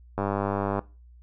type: click train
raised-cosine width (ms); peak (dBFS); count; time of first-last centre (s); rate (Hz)
1; -13; 62; 0.18-0.792; 99.7
effects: noise-tail reverb RT60 0.3 s tail -20 dB re dry + added 60 Hz sine -48 dBFS peak until 1.22 s